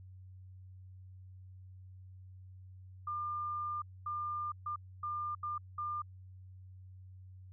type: tone bursts at uneven times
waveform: sine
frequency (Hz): 1200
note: D6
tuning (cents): +37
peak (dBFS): -35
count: 6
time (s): 3.07-3.82 / 4.06-4.52 / 4.66-4.76 / 5.03-5.35 / 5.43-5.58 / 5.78-6.02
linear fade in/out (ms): 5
effects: added 93 Hz sine -50 dBFS peak until 7.52 s